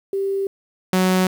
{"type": "tone pair in turn", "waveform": ["sine", "sawtooth"], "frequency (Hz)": [392, 185.43], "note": ["G4", "F#3"], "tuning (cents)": [0, 4], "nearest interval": "octave + minor second", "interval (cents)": 1296, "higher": "first", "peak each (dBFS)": [-19, -11], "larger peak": "second", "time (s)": [[0.13, 0.47], [0.93, 1.27]], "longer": "neither", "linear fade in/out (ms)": 2, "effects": ["8-bit"]}